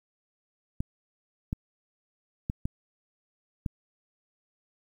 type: clicks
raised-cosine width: 5 ms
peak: -17 dBFS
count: 5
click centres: 0.805 / 1.529 / 2.499 / 2.655 / 3.662 s
effects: 9-bit